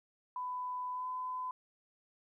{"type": "tone with pitch glide", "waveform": "sine", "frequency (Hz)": [999, 1011.2], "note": ["B5", "B5"], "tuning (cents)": [20, 41], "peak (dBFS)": -36, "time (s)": [0.36, 1.51], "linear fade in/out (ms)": 2, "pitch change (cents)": 21, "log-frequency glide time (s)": [0.92, 1.07], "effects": ["13-bit"]}